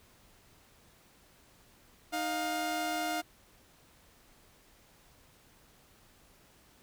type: tone pair together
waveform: sawtooth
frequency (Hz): 310.8 / 707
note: D#4 / F5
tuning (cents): -2 / +21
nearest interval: octave + major second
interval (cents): 1423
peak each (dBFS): -33 / -29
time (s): 2.12-3.22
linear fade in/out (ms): 20
effects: pink hiss -62 dBFS RMS until 6.82 s